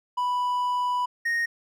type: tone pair in turn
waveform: triangle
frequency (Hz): 987.8 / 1860.4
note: B5 / A#6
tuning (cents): 0 / -4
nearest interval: major seventh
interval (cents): 1096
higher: second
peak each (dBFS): -21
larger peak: neither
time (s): 0.17-1.06 / 1.25-1.46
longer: first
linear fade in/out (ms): 10
effects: none